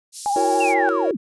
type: high-pass noise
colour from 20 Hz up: pink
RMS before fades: -33 dBFS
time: 0.12-0.75 s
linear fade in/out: 50 ms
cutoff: 4900 Hz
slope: 24 dB/octave
type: tone with vibrato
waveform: sine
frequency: 812 Hz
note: G#5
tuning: 39 cents flat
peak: -18 dBFS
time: 0.26-0.89 s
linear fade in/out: 0 ms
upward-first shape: triangle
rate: 14 Hz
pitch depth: 53 cents each way
type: chord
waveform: triangle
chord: F# dominant seventh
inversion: third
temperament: equal with one note detuned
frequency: 329.6 / 370 / 463.2 / 554.4 Hz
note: E4 / F#4 / A#4 / C#5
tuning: 0 / 0 / -11 / 0 cents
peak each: -23 dBFS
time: 0.36-1.11 s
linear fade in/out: 2 ms
type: linear sweep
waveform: sine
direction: down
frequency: 2806 to 165.5 Hz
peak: -22 dBFS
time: 0.6-1.17 s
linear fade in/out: 10 ms
effects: resampled to 24000 Hz